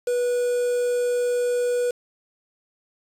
triangle tone with quantisation, 488.3 Hz, B4, 20 cents flat, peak -18 dBFS, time 0.07-1.91 s, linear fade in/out 5 ms, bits 6, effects resampled to 32000 Hz

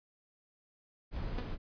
brown noise, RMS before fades -37 dBFS, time 1.11-1.58 s, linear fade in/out 50 ms
sawtooth tone with exponential decay, 246.9 Hz, B3, in tune, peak -31 dBFS, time 1.38-1.48 s, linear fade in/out 5 ms, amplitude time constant 20 ms
effects resampled to 11025 Hz

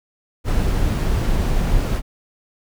brown noise, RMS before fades -18 dBFS, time 0.44-2.02 s, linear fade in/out 50 ms, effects none

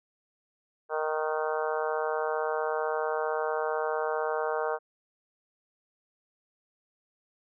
harmonic tone with a mistuned harmonic, 155.56 Hz, D#3, in tune, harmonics 3 / 4 / 5 / 6 / 7 / 8 / 9 / 10, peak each -31 / -33 / -35 / -37 / -38 / -39 / -40 / -41 dBFS, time 0.89-4.79 s, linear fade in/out 50 ms, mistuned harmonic 10, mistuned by -26 cents, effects none

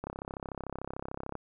click train, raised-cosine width 1 ms, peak -23 dBFS, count 45, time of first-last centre 0.04-1.353 s, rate 33.5 Hz, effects none

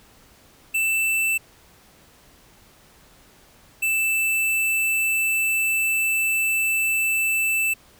square tone pair in turn, 2657 / 2647 Hz, E7 / E7, +13 / +7 cents, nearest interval unison, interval 6 cents, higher first, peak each -20 dBFS, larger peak neither, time 0.74-1.38 / 3.82-7.74 s, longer second, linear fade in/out 10 ms, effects pink hiss -53 dBFS RMS until 7.99 s

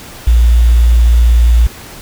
sine tone with quantisation, 58.4 Hz, A#1, 4 cents sharp, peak -4 dBFS, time 0.27-1.67 s, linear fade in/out 5 ms, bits 5, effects pink hiss -32 dBFS RMS until 2.01 s

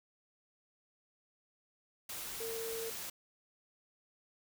sine tone in noise, 454.5 Hz, A#4, 44 cents flat, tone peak -39 dBFS, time 2.4-2.9 s, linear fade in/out 5 ms, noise white, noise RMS -43 dBFS, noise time 2.09-3.1 s, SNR +1 dB, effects none

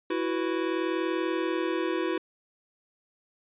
square chord, E suspended second, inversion none, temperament equal, 329.6 / 370 / 493.9 Hz, E4 / F#4 / B4, 0 / 0 / 0 cents, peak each -30 / -31 / -35 dBFS, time 0.1-2.18 s, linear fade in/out 5 ms, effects resampled to 8000 Hz

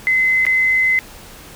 sine tone with dropouts, 2047 Hz, C7, 38 cents flat, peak -12 dBFS, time 0.07-0.99 s, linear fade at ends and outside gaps 0 ms, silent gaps 0.452-0.466 s, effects pink hiss -39 dBFS RMS until 1.55 s

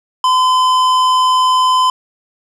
sine tone with tanh clipping, 1020 Hz, C6, 44 cents flat, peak -11 dBFS, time 0.24-1.9 s, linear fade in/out 2 ms, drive 14 dB, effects none

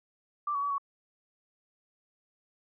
sine tone with pitch steps, 1176 / 1125 / 1143 / 1117 Hz, D6 / C#6 / D6 / C#6, +2 / +25 / -47 / +13 cents, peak -28 dBFS, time 0.47-0.782 s, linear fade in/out 5 ms, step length 78 ms, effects none

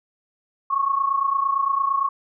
sine tone pair together, 1094 / 1122.8 Hz, C#6 / C#6, -23 / +22 cents, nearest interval unison, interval 45 cents, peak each -20 / -24 dBFS, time 0.7-2.09 s, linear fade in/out 10 ms, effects none

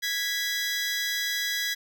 20% pulse tone pair together, 1661.2 / 1972.4 Hz, G#6 / B6, 0 / -3 cents, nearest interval minor third, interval 297 cents, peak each -25 / -24 dBFS, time 0.02-1.75 s, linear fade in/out 20 ms, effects none

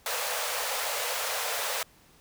pink high-pass noise, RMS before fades -31 dBFS, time 0.06-1.83 s, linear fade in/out 2 ms, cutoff 460 Hz, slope 96 dB/octave, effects pink hiss -59 dBFS RMS until 2.2 s

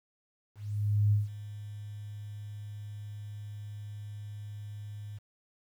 sine tone with ADSR envelope, 103.83 Hz, G#2, in tune, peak -21 dBFS, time 0.55-5.19 s, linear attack 570 ms, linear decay 160 ms, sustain -18 dB, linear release 18 ms, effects 10-bit

